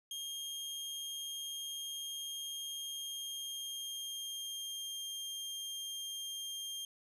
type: tone with pitch glide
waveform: sawtooth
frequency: 3224 to 3202 Hz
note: G7 to G7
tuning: +48 to +36 cents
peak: -37 dBFS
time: 0.11-6.85 s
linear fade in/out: 2 ms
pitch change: -12 cents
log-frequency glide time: 2.77-5.02 s
effects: resampled to 32000 Hz